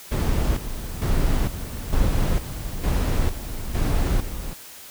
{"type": "noise with tremolo", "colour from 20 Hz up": "brown", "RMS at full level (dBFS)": -20, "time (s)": [0.11, 4.54], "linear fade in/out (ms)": 10, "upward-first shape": "square", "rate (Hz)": 1.1, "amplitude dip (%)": 70, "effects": ["white hiss -42 dBFS RMS until 4.9 s"]}